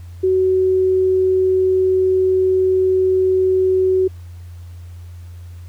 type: tone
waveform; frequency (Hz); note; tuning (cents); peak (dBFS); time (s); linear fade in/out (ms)
sine; 374.4; F#4; +20; -12; 0.23-4.08; 10
effects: added 87 Hz sine -32 dBFS peak until 5.68 s + pink hiss -53 dBFS RMS until 5.68 s